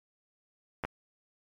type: clicks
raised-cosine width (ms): 0.5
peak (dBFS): -17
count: 2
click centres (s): 0.838 / 0.85
effects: MP3 96 kbps